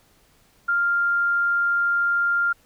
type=tone; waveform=sine; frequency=1396.9 Hz; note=F6; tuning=in tune; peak=-18 dBFS; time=0.68-2.53 s; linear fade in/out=10 ms; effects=pink hiss -59 dBFS RMS until 2.65 s